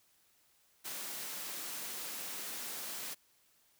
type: high-pass noise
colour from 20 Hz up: white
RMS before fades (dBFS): -42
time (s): 0.84-3.15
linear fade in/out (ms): 20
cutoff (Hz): 160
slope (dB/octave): 24
effects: white hiss -70 dBFS RMS until 3.79 s